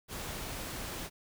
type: noise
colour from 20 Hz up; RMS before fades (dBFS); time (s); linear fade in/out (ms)
pink; -40; 0.08-1.1; 50
effects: none